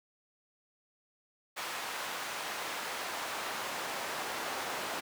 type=noise with high-pass filter sweep; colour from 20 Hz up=brown; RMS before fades=-38 dBFS; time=1.56-5.01 s; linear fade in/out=20 ms; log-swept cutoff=1100 to 730 Hz; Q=0.73; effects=none